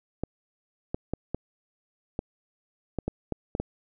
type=clicks; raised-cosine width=2 ms; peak=-15 dBFS; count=10; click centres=0.236 / 0.945 / 1.136 / 1.346 / 2.191 / 2.987 / 3.08 / 3.323 / 3.551 / 3.6 s; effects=none